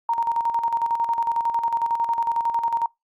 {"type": "tone with tremolo", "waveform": "sine", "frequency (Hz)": 929, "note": "A#5", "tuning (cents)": -6, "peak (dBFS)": -18, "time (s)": [0.09, 2.86], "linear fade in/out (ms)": 2, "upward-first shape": "square", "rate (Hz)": 11, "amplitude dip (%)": 60, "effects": ["noise-tail reverb RT60 0.2 s tail -26 dB re dry", "Opus 48 kbps"]}